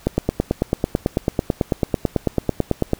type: click train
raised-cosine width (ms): 2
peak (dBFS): -3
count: 27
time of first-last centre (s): 0.07-2.933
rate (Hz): 9.08
effects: pink hiss -47 dBFS RMS until 2.99 s